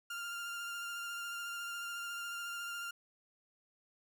30% pulse tone with vibrato, 1396.9 Hz, F6, in tune, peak -37 dBFS, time 0.1-2.91 s, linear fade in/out 5 ms, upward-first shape triangle, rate 14 Hz, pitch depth 19 cents each way, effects none

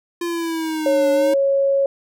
square linear two-way sweep, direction down then up, 346.4 to 293.7 to 315.1 Hz, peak -22 dBFS, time 0.21-1.34 s, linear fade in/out 5 ms, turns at 1.11 s
sine tone, 551 Hz, C#5, 11 cents flat, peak -14 dBFS, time 0.86-1.86 s, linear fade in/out 2 ms
effects none

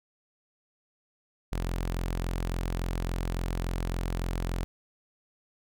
sawtooth tone, 43.55 Hz, F1, 4 cents flat, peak -25 dBFS, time 1.52-4.64 s, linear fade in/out 0 ms, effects none

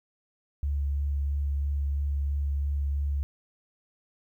sine tone with vibrato, 70.9 Hz, C#2, 40 cents sharp, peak -25 dBFS, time 0.63-3.23 s, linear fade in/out 0 ms, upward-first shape sine, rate 3 Hz, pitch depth 13 cents each way, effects 11-bit

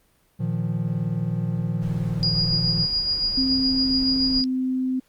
triangle chord, Bb suspended fourth, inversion none, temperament equal, 116.54 / 155.56 / 174.61 Hz, Bb2 / Eb3 / F3, 0 / 0 / 0 cents, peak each -25 dBFS, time 0.39-2.86 s, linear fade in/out 20 ms
brown noise, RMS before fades -36 dBFS, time 1.81-4.43 s, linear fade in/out 20 ms
sine tone with tremolo, 4874 Hz, D#8, 37 cents flat, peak -19 dBFS, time 2.23-4.44 s, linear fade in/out 0 ms, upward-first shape sine, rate 7.1 Hz, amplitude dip 45%
sine tone with pitch glide, 261.6 to 258.1 Hz, C4 to C4, 0 to -23 cents, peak -21 dBFS, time 3.37-5 s, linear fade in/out 10 ms, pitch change -23 cents, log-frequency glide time 4.23-4.45 s
effects pink hiss -63 dBFS RMS until 5.08 s + Opus 32 kbps

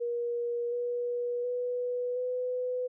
sine tone with pitch steps, 476.1 / 484.1 / 492.3 / 500.6 Hz, A#4 / B4 / B4 / B4, +37 / -35 / -6 / +23 cents, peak -29 dBFS, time 0-2.88 s, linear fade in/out 20 ms, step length 720 ms, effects none

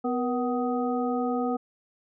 harmonic tone with a mistuned harmonic, 250.2 Hz, B3, 23 cents sharp, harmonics 1 / 2 / 3 / 5, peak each -27 / -30 / -31 / -36 dBFS, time 0.04-1.57 s, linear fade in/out 10 ms, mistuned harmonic 2, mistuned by -75 cents, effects none

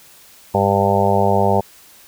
harmonic tone, 99.4 Hz, G2, 25 cents sharp, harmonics 1 / 2 / 4 / 5 / 6 / 7 / 8 / 9, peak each -21 / -21 / -21 / -21 / -21 / -21 / -21 / -21 dBFS, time 0.54-1.61 s, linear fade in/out 10 ms, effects white hiss -46 dBFS RMS until 2.07 s

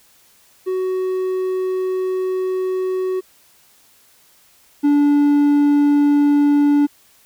triangle tone pair in turn, 372.7 / 289.5 Hz, F#4 / D4, +13 / -25 cents, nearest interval major third, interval 438 cents, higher first, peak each -16 / -9 dBFS, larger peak second, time 0.66-3.21 / 4.83-6.87 s, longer first, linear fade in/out 20 ms, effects white hiss -53 dBFS RMS until 7.25 s

